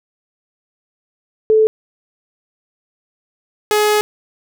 sine / sawtooth tone pair in turn, 436.4 / 421.5 Hz, A4 / G#4, -14 / +26 cents, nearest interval minor second, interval 60 cents, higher first, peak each -8 dBFS, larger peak neither, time 1.5-1.67 / 3.71-4.01 s, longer second, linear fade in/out 0 ms, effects none

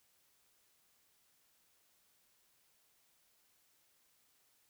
silence, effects white hiss -73 dBFS RMS until 4.69 s

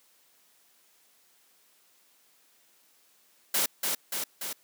white noise with echo, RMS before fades -26 dBFS, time 3.54-3.66 s, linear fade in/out 5 ms, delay 290 ms, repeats 3, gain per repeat -3 dB, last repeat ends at 4.53 s, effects white hiss -64 dBFS RMS until 4.63 s + high-pass 200 Hz 12 dB/octave

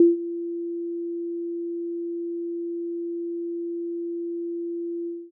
sine tone with ADSR envelope, 341 Hz, F4, 41 cents flat, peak -9 dBFS, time 0-5.31 s, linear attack 3 ms, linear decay 160 ms, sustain -18 dB, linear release 240 ms, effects none

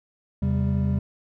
triangle tone cluster, 82.3 / 134 / 197 Hz, E2 / C3 / G3, -2 / +42 / +9 cents, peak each -23 dBFS, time 0.42-0.99 s, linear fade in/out 5 ms, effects none

